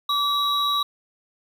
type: tone pair together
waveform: triangle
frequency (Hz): 1152 / 3859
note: D6 / B7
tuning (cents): -34 / -41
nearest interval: octave + major sixth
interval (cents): 2093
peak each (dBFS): -21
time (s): 0.09-0.83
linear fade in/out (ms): 5
effects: 8-bit